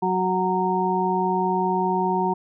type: harmonic tone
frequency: 185 Hz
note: F#3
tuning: in tune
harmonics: 1 / 2 / 4 / 5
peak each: -26 / -25 / -27 / -23 dBFS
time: 0.02-2.34 s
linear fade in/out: 10 ms
effects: none